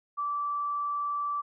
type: tone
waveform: sine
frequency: 1162 Hz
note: D6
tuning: 19 cents flat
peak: -28 dBFS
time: 0.17-1.42 s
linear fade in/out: 20 ms
effects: none